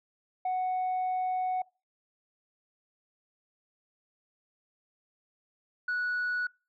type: tone pair in turn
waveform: sine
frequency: 740 / 1470.2 Hz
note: F#5 / F#6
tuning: 0 / -11 cents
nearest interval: octave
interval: 1189 cents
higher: second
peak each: -25 / -26 dBFS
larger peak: first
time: 0.45-1.62 / 5.88-6.47 s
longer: first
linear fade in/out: 5 ms
effects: noise-tail reverb RT60 0.3 s tail -25 dB re dry + tanh soft clip ceiling -26 dBFS